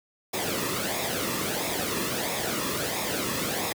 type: noise with flanger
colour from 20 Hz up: pink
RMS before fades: -29 dBFS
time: 0.33-3.73 s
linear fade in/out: 10 ms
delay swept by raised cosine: 0.66 to 1.35 ms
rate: 1.5 Hz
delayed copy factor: -0.6
effects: high-pass 100 Hz 12 dB/octave